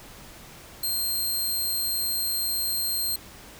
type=tone; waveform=10% pulse; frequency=4186 Hz; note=C8; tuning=in tune; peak=-18 dBFS; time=0.83-3.16 s; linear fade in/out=5 ms; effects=pink hiss -46 dBFS RMS until 3.59 s